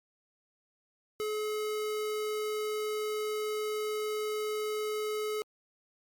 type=tone; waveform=square; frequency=426.6 Hz; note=G#4; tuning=46 cents sharp; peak=-32 dBFS; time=1.2-5.42 s; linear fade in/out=0 ms; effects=Opus 48 kbps